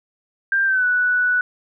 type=tone with pitch glide; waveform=sine; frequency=1586 to 1479.8 Hz; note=G6 to F#6; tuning=+20 to 0 cents; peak=-15 dBFS; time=0.52-1.41 s; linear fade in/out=2 ms; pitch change=-120 cents; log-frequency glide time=0.65-0.85 s; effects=none